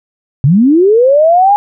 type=linear sweep; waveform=sine; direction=up; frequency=123.47 to 835 Hz; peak=-4 dBFS; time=0.44-1.56 s; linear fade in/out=0 ms; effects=none